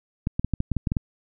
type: clicks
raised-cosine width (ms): 5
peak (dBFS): -11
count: 10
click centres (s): 0.271 / 0.395 / 0.446 / 0.537 / 0.604 / 0.717 / 0.767 / 0.872 / 0.919 / 0.968
effects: none